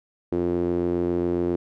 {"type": "tone with band-pass filter", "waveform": "sawtooth", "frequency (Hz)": 87.31, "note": "F2", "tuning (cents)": 0, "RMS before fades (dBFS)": -24, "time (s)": [0.32, 1.56], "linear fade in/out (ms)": 5, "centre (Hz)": 350, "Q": 3.5, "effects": []}